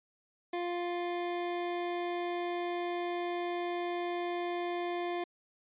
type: tone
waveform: 25% pulse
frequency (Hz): 350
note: F4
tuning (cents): +4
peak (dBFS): -29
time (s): 0.53-5.24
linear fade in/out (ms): 5
effects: resampled to 8000 Hz